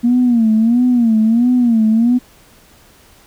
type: tone with vibrato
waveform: sine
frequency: 233.4 Hz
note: A#3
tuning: 2 cents sharp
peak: -8 dBFS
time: 0.03-2.19 s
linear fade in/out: 20 ms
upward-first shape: sine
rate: 1.5 Hz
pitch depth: 120 cents each way
effects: tanh soft clip ceiling -4 dBFS + pink hiss -47 dBFS RMS until 3.26 s